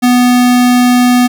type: tone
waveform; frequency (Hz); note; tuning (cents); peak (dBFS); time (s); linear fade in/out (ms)
square; 246.9; B3; 0; -6; 0.02-1.28; 20
effects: none